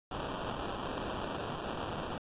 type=noise with sample-and-hold; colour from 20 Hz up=white; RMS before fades=-38 dBFS; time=0.11-2.18 s; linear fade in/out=2 ms; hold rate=2100 Hz; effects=resampled to 8000 Hz